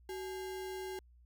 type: tone with sample-and-hold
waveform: sine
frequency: 376 Hz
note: F#4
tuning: 28 cents sharp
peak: -39 dBFS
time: 0.09-0.99 s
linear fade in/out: 2 ms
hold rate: 1225 Hz
effects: added 60 Hz sine -59 dBFS peak until 1.25 s